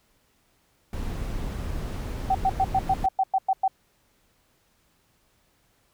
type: noise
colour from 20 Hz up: brown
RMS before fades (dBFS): -31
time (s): 0.93-3.06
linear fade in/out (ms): 2
type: tone bursts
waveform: sine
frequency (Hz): 766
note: G5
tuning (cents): -40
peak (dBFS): -18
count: 10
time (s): 2.3-3.68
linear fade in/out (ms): 5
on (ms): 48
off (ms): 100
effects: pink hiss -66 dBFS RMS until 5.93 s